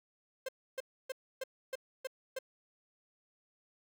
45% pulse tone bursts, 525 Hz, C5, 6 cents sharp, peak -36 dBFS, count 7, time 0.46-2.389 s, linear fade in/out 5 ms, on 27 ms, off 290 ms, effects none

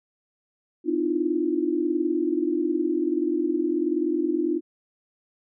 sine tone cluster, 257.1 / 306.7 / 328.1 / 346.9 Hz, C4 / D#4 / E4 / F4, -30 / -25 / -8 / -12 cents, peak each -31 / -25 / -31 / -25 dBFS, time 0.84-4.61 s, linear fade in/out 50 ms, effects none

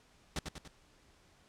pink noise with echo, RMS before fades -35 dBFS, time 0.36-0.39 s, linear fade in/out 2 ms, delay 96 ms, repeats 3, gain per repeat -5 dB, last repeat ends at 0.678 s, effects pink hiss -65 dBFS RMS until 1.48 s + low-pass 8000 Hz 12 dB/octave

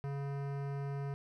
sine tone with hard clipping, 140 Hz, C#3, 18 cents sharp, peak -38 dBFS, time 0.04-1.14 s, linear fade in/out 0 ms, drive 18 dB, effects none

